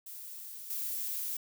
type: noise with level steps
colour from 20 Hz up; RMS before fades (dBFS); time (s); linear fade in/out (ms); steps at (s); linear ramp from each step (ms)
violet; -45 / -36; 0.06-1.37; 5; 0.7; 5
effects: none